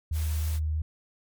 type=tone with vibrato; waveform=sine; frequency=77.78 Hz; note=D#2; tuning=in tune; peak=-25 dBFS; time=0.11-0.82 s; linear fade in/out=5 ms; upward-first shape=square; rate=3.1 Hz; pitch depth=11 cents each way
type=noise; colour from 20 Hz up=white; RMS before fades=-42 dBFS; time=0.12-0.6 s; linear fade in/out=50 ms
effects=MP3 96 kbps